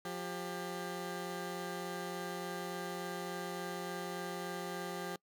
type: tone pair together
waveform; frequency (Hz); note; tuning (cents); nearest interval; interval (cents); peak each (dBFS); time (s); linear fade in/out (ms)
15% pulse; 177.24 / 397.9; F3 / G4; +26 / +26; octave + major second; 1400; -35 / -36; 0.05-5.16; 2
effects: noise-tail reverb RT60 0.1 s tail -25 dB re dry